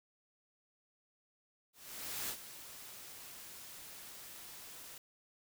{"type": "noise with ADSR envelope", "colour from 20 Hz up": "white", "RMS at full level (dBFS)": -39, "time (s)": [1.73, 4.98], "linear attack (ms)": 560, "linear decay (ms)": 72, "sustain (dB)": -12, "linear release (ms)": 3, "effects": []}